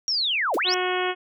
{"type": "linear two-way sweep", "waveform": "sine", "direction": "down then up", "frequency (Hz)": [5700, 277.2, 5700], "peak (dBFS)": -21, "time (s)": [0.08, 0.74], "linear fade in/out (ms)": 0, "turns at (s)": 0.56}
{"type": "noise with exponential decay", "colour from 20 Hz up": "white", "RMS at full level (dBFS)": -35, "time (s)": [0.54, 0.63], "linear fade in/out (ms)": 0, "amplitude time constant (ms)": 18}
{"type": "harmonic tone", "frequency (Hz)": 365.2, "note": "F#4", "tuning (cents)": -23, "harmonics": [1, 2, 3, 4, 5, 6, 7, 8, 9], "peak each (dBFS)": [-26, -29, -31, -32, -33, -34, -34, -35, -36], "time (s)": [0.64, 1.15], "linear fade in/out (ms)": 50}
{"effects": []}